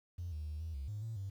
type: tone with pitch steps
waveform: triangle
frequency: 87.1 / 76.5 / 76 / 81 / 68.2 / 104.6 / 112.3 / 97.8 Hz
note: F2 / D#2 / D#2 / E2 / C#2 / G#2 / A2 / G2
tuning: -4 / -29 / -40 / -30 / -28 / +13 / +36 / -4 cents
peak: -35 dBFS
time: 0.18-1.3 s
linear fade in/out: 10 ms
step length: 140 ms
effects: tanh soft clip ceiling -36 dBFS + 11-bit